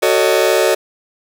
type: chord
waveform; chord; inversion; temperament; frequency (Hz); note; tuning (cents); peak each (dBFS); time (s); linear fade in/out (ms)
40% pulse; D# half-diminished seventh; first; just; 373.4 / 448 / 560 / 622.3; F#4 / A4 / C#5 / D#5; +16 / +31 / +18 / 0; -16; 0.02-0.75; 10
effects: none